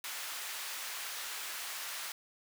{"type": "high-pass noise", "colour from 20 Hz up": "pink", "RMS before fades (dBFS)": -41, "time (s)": [0.04, 2.12], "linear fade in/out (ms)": 2, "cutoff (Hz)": 1300, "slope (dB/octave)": 12, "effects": []}